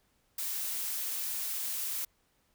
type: noise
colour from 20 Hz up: blue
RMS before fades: -35 dBFS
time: 0.38-2.05 s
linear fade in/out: 5 ms
effects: pink hiss -72 dBFS RMS until 2.54 s